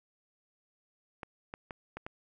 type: clicks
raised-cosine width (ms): 0.5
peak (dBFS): -25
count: 5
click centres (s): 1.232 / 1.539 / 1.708 / 1.97 / 2.065
effects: none